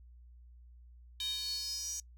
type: tone with high-pass filter sweep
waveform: square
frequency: 339.1 Hz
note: E4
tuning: 49 cents sharp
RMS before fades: -38 dBFS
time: 1.2-2 s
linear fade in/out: 2 ms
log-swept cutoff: 3500 to 6200 Hz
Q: 9.6
effects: noise-tail reverb RT60 0.1 s tail -24 dB re dry + added 60 Hz sine -53 dBFS peak until 2.17 s